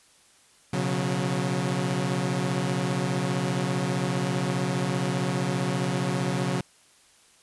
sawtooth chord, B suspended second, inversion none, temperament equal with one note detuned, 123.47 / 138.59 / 181.82 Hz, B2 / C#3 / F#3, 0 / 0 / -30 cents, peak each -29 / -24 / -24 dBFS, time 0.73-6.61 s, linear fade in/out 5 ms, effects white hiss -58 dBFS RMS until 7.42 s + resampled to 24000 Hz

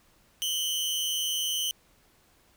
sawtooth tone pair together, 2960 / 3120 Hz, F#7 / G7, 0 / -9 cents, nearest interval minor second, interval 91 cents, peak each -27 dBFS, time 0.42-1.71 s, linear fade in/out 0 ms, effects pink hiss -63 dBFS RMS until 2.56 s

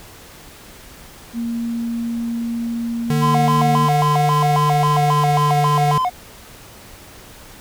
sine tone, 233.1 Hz, A#3, in tune, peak -20 dBFS, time 1.33-3.89 s, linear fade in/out 50 ms
square tone with pitch glide, 149.6 to 148.14 Hz, D3 to D3, +32 to +15 cents, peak -17 dBFS, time 3.1-5.98 s, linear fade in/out 2 ms, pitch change -17 cents, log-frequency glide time 4.59-5.57 s
triangle tone with vibrato, 863 Hz, A5, 34 cents flat, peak -14 dBFS, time 3.21-6.1 s, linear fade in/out 20 ms, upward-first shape square, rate 3.7 Hz, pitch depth 300 cents each way
effects pink hiss -41 dBFS RMS until 7.6 s

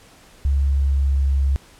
sine tone with pitch glide, 69.3 to 68.46 Hz, C#2 to C#2, 0 to -21 cents, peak -15 dBFS, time 0.45-1.56 s, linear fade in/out 0 ms, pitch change -21 cents, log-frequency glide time 0.61-1.27 s, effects pink hiss -49 dBFS RMS until 1.79 s + low-pass 11000 Hz 12 dB/octave

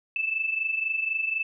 sine tone pair together, 2613 / 2637 Hz, E7 / E7, -16 / 0 cents, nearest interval unison, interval 16 cents, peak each -31 / -26 dBFS, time 0.16-1.43 s, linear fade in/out 2 ms, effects none

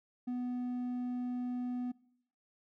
sine tone with hard clipping, 247.4 Hz, B3, 3 cents sharp, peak -35 dBFS, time 0.27-1.92 s, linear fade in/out 10 ms, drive 3 dB, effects noise-tail reverb RT60 0.7 s tail -22 dB re dry

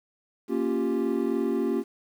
triangle chord, G half-diminished seventh, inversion first, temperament equal, 233.1 / 277.2 / 349.2 / 392 Hz, Bb3 / Db4 / F4 / G4, 0 / 0 / 0 / 0 cents, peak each -27 dBFS, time 0.48-1.84 s, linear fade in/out 50 ms, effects tanh soft clip ceiling -12 dBFS + 9-bit

